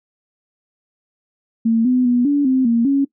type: tone with pitch steps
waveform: sine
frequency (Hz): 227 / 252.1 / 244.1 / 286.6 / 260.5 / 232.5 / 276.9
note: A#3 / B3 / B3 / D4 / C4 / A#3 / C#4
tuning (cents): -46 / +36 / -20 / -42 / -7 / -4 / -2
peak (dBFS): -12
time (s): 1.65-3.05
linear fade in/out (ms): 10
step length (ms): 200
effects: noise-tail reverb RT60 0.1 s tail -20 dB re dry